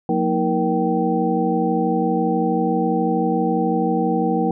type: tone cluster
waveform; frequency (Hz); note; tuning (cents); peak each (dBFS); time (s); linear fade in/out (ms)
sine; 179.8 / 232.1 / 318.1 / 472.8 / 774; F#3 / A#3 / D#4 / A#4 / G5; -49 / -7 / +38 / +24 / -22; -23; 0.09-4.51; 2
effects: none